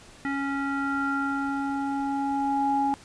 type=tone with low-pass filter sweep; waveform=square; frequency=277.2 Hz; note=C#4; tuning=in tune; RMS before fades=-27 dBFS; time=0.25-2.94 s; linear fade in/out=0 ms; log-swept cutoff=1800 to 790 Hz; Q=5.8; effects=pink hiss -50 dBFS RMS until 3.04 s + resampled to 22050 Hz